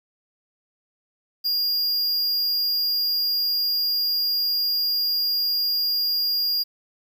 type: tone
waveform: square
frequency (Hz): 4827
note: D8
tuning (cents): +47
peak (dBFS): -21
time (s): 1.44-6.64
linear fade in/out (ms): 20
effects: 9-bit